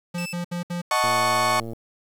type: tone bursts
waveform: square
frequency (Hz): 174.61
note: F3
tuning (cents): 0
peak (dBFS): -27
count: 4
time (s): 0.14-0.818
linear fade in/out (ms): 10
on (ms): 120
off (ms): 66
type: tone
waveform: sawtooth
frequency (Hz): 2637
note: E7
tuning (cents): 0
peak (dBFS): -28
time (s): 0.18-0.33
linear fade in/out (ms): 2
type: chord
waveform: 35% pulse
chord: D# half-diminished seventh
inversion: none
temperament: equal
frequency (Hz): 622.3 / 740 / 880 / 1108.7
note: D#5 / F#5 / A5 / C#6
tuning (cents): 0 / 0 / 0 / 0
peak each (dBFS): -25 / -26 / -25 / -20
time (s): 0.91-1.6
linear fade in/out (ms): 2
type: click train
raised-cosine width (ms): 2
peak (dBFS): -22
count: 80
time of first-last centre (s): 1.04-1.733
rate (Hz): 114
effects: low-pass 12000 Hz 12 dB/octave + 8-bit